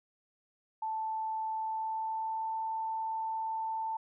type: tone with pitch glide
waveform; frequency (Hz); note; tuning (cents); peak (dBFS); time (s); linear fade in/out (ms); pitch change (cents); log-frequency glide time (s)
sine; 880 to 888.7; A5 to A5; 0 to +17; -32; 0.82-3.97; 5; +17; 1.53-2.55
effects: none